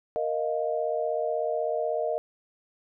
sine chord, Bb suspended fourth, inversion none, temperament equal, 466.2 / 622.3 / 698.5 Hz, Bb4 / Eb5 / F5, 0 / 0 / 0 cents, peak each -30 / -28 / -32 dBFS, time 0.16-2.18 s, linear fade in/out 0 ms, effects none

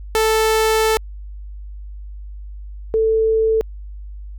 sawtooth / sine tone pair in turn, 440 / 443.1 Hz, A4 / A4, 0 / +12 cents, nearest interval unison, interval 12 cents, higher second, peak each -10 / -13 dBFS, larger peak first, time 0.15-0.97 / 2.94-3.61 s, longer first, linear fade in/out 0 ms, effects added 50 Hz sine -30 dBFS peak until 4.38 s

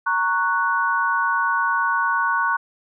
sine chord, F# major, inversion first, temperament equal with one note detuned, 928.6 / 1108.7 / 1480 Hz, A#5 / C#6 / F#6, -7 / 0 / 0 cents, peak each -24 / -22 / -21 dBFS, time 0.06-2.57 s, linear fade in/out 10 ms, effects none

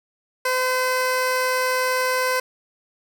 15% pulse tone, 511 Hz, C5, 41 cents flat, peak -13 dBFS, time 0.45-2.4 s, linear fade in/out 5 ms, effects none

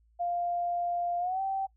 sine tone with pitch glide, 698.5 to 775 Hz, F5 to G5, 0 to -20 cents, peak -28 dBFS, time 0.19-1.67 s, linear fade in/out 20 ms, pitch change +180 cents, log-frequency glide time 1.19-1.41 s, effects noise-tail reverb RT60 0.1 s tail -20 dB re dry + added 56 Hz sine -62 dBFS peak until 1.76 s

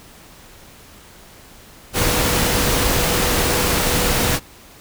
sine tone in noise, 489.6 Hz, B4, 15 cents flat, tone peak -27 dBFS, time 1.93-4.4 s, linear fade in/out 50 ms, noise pink, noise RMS -18 dBFS, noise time 1.93-4.4 s, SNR -12 dB, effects pink hiss -44 dBFS RMS until 4.8 s

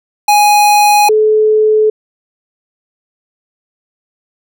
square / sine tone pair in turn, 830.6 / 430.9 Hz, G#5 / A4, 0 / -36 cents, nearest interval major seventh, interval 1136 cents, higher first, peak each -6 dBFS, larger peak neither, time 0.28-1.09 / 1.09-1.9 s, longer neither, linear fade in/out 5 ms, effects none

